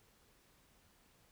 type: silence
effects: pink hiss -69 dBFS RMS until 1.31 s